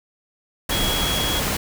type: tone in noise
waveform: sine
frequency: 3322 Hz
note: G#7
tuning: in tune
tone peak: -24 dBFS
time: 0.71-1.4 s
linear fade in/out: 5 ms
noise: pink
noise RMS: -23 dBFS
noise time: 0.69-1.57 s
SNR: -4 dB
effects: none